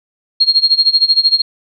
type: tone with tremolo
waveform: sine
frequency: 4251 Hz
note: C8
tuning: 27 cents sharp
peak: -5 dBFS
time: 0.4-1.42 s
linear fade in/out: 10 ms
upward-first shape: sine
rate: 13 Hz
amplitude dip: 90%
effects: none